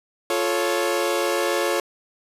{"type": "chord", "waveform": "sawtooth", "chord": "F augmented", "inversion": "none", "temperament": "equal with one note detuned", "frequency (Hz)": [349.2, 436.2, 554.4], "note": ["F4", "A4", "C#5"], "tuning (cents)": [0, -15, 0], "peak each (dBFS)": [-21, -22, -20], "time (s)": [0.3, 1.8], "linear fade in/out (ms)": 2, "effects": ["resampled to 32000 Hz", "8-bit"]}